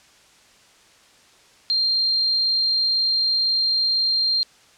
sine tone, 4186 Hz, C8, in tune, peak -17 dBFS, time 1.7-4.43 s, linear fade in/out 0 ms, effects white hiss -53 dBFS RMS until 4.77 s + low-pass 7000 Hz 12 dB/octave

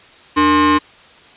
45% pulse ring-modulated tone, 380 Hz, F#4, 46 cents sharp, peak -7 dBFS, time 0.36-0.79 s, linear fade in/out 20 ms, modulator 677 Hz, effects white hiss -44 dBFS RMS until 1.36 s + resampled to 8000 Hz

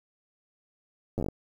slowing click train, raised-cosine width 2 ms, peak -18 dBFS, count 8, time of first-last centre 1.18-1.286 s, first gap 9 ms, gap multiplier 1.17, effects 9-bit

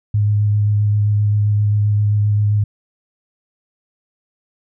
sine tone with vibrato, 104.2 Hz, G#2, 6 cents sharp, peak -12 dBFS, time 0.14-2.64 s, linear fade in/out 5 ms, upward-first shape square, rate 7.6 Hz, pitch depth 11 cents each way, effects none

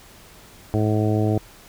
harmonic tone, 107.1 Hz, A2, 46 cents flat, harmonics 1 / 2 / 3 / 4 / 5 / 6 / 7, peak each -20 / -26 / -24 / -27 / -32 / -30 / -32 dBFS, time 0.74-1.38 s, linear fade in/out 0 ms, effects pink hiss -47 dBFS RMS until 1.68 s

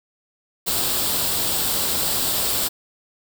white noise with comb filter, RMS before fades -22 dBFS, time 0.66-2.69 s, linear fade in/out 20 ms, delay 0.24 ms, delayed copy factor +0.5, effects none

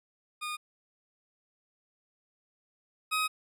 20% pulse tone pair in turn, 1224 / 1260.6 Hz, D#6 / D#6, -29 / +22 cents, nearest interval minor second, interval 51 cents, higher second, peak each -29 / -22 dBFS, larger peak second, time 0.41-0.57 / 3.11-3.28 s, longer second, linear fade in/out 20 ms, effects resampled to 32000 Hz

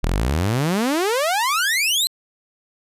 sawtooth exponential sweep, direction up, 36.71 to 4186 Hz, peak -14 dBFS, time 0.03-2.07 s, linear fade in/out 0 ms, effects resampled to 32000 Hz

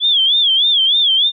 sine tone with vibrato, 3358 Hz, G#7, 18 cents sharp, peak -10 dBFS, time 0-1.32 s, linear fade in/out 50 ms, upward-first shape sine, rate 3.3 Hz, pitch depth 140 cents each way, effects none

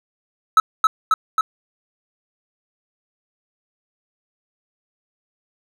triangle tone with echo, 1300 Hz, E6, 24 cents flat, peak -6 dBFS, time 0.57-0.6 s, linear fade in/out 2 ms, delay 270 ms, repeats 3, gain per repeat -2 dB, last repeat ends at 1.41 s, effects none

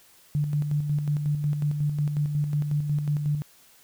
sine tone with tremolo, 147.5 Hz, D3, 8 cents sharp, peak -21 dBFS, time 0.35-3.42 s, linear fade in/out 0 ms, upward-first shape square, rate 5.5 Hz, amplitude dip 45%, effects white hiss -56 dBFS RMS until 3.83 s

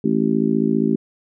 harmonic tone, 55 Hz, A1, in tune, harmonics 3 / 4 / 5 / 6 / 7, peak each -25 / -19 / -21 / -25 / -23 dBFS, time 0.04-0.96 s, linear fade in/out 5 ms, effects none

